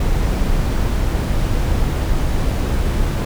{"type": "noise", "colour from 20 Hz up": "brown", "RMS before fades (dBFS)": -17, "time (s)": [0, 3.25], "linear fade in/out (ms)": 5, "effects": []}